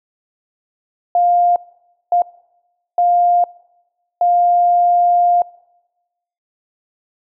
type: tone bursts at uneven times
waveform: sine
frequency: 703 Hz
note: F5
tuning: 11 cents sharp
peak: -10 dBFS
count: 4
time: 1.15-1.56 / 2.12-2.22 / 2.98-3.44 / 4.21-5.42 s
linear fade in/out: 2 ms
effects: noise-tail reverb RT60 1.0 s tail -23 dB re dry